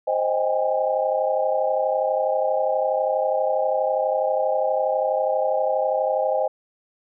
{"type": "chord", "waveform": "sine", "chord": "Ab major seventh", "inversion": "first", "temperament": "equal with one note detuned", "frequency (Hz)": [523.3, 622.3, 784, 816.3], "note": ["C5", "Eb5", "G5", "Ab5"], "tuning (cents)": [0, 0, 0, -30], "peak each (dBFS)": [-23, -23, -28, -27], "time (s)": [0.07, 6.48], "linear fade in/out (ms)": 10, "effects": []}